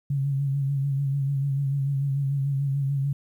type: tone with vibrato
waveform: sine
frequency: 138.59 Hz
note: C#3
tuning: in tune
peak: -22 dBFS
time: 0.1-3.13 s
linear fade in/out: 5 ms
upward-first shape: sine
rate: 6.8 Hz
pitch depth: 42 cents each way
effects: 10-bit